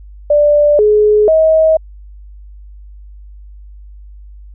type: tone with pitch steps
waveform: sine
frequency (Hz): 589 / 422 / 636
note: D5 / G#4 / D#5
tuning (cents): +5 / +28 / +38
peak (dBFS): -6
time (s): 0.3-1.77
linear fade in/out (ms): 5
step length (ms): 490
effects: added 50 Hz sine -32 dBFS peak until 4.54 s